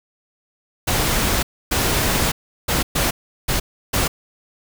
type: noise bursts at uneven times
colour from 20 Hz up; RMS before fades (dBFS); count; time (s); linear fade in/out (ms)
pink; -19; 6; 0.87-1.43 / 1.71-2.32 / 2.68-2.83 / 2.95-3.11 / 3.48-3.6 / 3.93-4.08; 10
effects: none